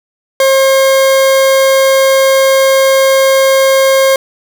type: tone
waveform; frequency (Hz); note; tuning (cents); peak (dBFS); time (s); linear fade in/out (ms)
40% pulse; 536; C5; +42; -5; 0.4-4.16; 2
effects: 7-bit